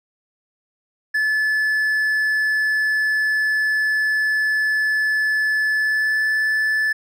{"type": "tone with pitch glide", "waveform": "triangle", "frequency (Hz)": [1730, 1741], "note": ["A6", "A6"], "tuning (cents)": [-30, -19], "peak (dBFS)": -15, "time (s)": [1.14, 6.93], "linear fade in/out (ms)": 10, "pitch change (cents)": 11, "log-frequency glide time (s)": [5.75, 6.24], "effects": []}